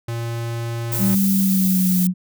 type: tone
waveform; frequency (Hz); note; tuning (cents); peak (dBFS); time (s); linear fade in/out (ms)
square; 116.54; A#2; 0; -24; 0.08-1.15; 5
type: noise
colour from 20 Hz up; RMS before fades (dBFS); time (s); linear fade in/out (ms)
violet; -24; 0.92-2.07; 2
type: tone with pitch glide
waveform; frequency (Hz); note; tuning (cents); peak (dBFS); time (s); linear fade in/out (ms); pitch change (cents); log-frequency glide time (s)
sine; 195.1 to 182.03; G3 to F#3; -8 to -28; -15; 0.98-2.14; 50; -120; 1.32-2.02
effects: none